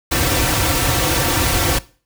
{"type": "noise with comb filter", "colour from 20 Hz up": "pink", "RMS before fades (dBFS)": -17, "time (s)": [0.11, 1.79], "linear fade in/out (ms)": 10, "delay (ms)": 4.8, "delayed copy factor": -0.9, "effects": ["noise-tail reverb RT60 0.4 s tail -20 dB re dry"]}